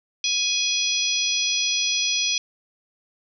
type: harmonic tone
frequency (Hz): 833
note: G#5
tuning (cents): +5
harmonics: 3 / 4 / 5 / 6 / 7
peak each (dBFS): -27 / -25 / -30 / -28 / -26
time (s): 0.24-2.38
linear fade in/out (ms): 2
effects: none